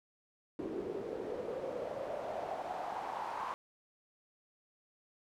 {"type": "noise with band-pass filter sweep", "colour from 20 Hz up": "pink", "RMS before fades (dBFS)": -40, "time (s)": [0.59, 3.54], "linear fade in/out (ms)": 0, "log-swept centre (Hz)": [350, 1000], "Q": 4.9, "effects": []}